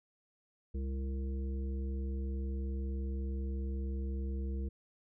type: harmonic tone with a mistuned harmonic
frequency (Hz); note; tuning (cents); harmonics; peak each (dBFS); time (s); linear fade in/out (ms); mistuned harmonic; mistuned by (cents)
67.3; C2; +49; 1 / 3 / 5 / 7; -34 / -44 / -48 / -51; 0.74-4.69; 10; 7; -42
effects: none